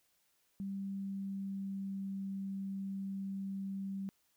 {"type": "tone with pitch glide", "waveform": "sine", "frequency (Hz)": [196, 194.76], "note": ["G3", "G3"], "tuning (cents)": [0, -11], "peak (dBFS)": -37, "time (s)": [0.6, 4.09], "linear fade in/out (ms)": 0, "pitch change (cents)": -11, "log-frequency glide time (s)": [0.8, 2.16], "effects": ["white hiss -75 dBFS RMS until 4.36 s"]}